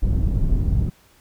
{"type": "low-pass noise", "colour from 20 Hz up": "pink", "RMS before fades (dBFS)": -19, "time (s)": [0.02, 0.9], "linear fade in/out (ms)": 10, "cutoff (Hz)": 150, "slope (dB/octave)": 12, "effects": ["pink hiss -55 dBFS RMS until 1.2 s"]}